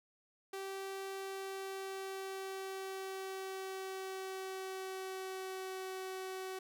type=tone with pitch glide; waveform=sawtooth; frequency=387.6 to 377 Hz; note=G4 to F#4; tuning=-20 to +32 cents; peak=-37 dBFS; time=0.53-6.59 s; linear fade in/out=5 ms; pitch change=-48 cents; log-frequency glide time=1.1-5.89 s; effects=none